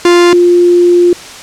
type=tone pair in turn; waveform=45% pulse / sine; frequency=349.2 / 351.1 Hz; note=F4 / F4; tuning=0 / +9 cents; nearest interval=unison; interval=9 cents; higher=second; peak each=-3 dBFS; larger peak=neither; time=0.05-0.33 / 0.33-1.13 s; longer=second; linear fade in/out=2 ms; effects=white hiss -28 dBFS RMS until 1.42 s + low-pass 7000 Hz 12 dB/octave